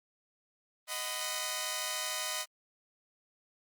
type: chord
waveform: 5% pulse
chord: B major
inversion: first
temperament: equal with one note detuned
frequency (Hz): 622.3 / 740 / 1006.2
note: D#5 / F#5 / B5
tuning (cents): 0 / 0 / +32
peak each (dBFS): -26 / -30 / -25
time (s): 0.87-2.46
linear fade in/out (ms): 50
effects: Opus 32 kbps